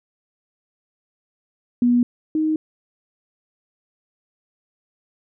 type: tone pair in turn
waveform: sine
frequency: 242.7 / 312.1 Hz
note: B3 / D#4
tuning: -30 / +5 cents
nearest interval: major third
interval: 435 cents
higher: second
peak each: -13 / -17 dBFS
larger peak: first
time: 1.82-2.03 / 2.35-2.56 s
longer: neither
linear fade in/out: 2 ms
effects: none